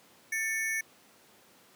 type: ring-modulated tone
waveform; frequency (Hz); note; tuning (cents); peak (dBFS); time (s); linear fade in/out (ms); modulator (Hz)
square; 2000; B6; +21; -27; 0.32-0.81; 5; 220
effects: pink hiss -59 dBFS RMS until 1.75 s + high-pass 200 Hz 12 dB/octave